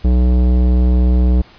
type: tone with tanh clipping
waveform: sine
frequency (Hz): 61.74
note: B1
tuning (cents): 0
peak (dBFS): -11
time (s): 0.04-1.42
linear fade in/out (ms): 10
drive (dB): 16
effects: pink hiss -44 dBFS RMS until 1.58 s + resampled to 11025 Hz